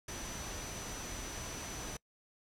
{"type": "tone in noise", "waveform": "sine", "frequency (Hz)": 5980, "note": "F#8", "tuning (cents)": 17, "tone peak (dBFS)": -47, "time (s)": [0.08, 1.97], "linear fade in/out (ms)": 5, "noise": "pink", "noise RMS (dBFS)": -43, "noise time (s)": [0.08, 1.97], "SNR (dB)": -7, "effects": ["noise-tail reverb RT60 0.1 s tail -24 dB re dry", "low-pass 11000 Hz 12 dB/octave"]}